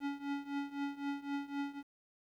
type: tone with tremolo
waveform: square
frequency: 282.3 Hz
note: C#4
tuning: 32 cents sharp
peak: -34 dBFS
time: 0-1.83 s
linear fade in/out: 50 ms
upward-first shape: triangle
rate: 3.9 Hz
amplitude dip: 90%
effects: low-pass 3000 Hz 12 dB/octave + 11-bit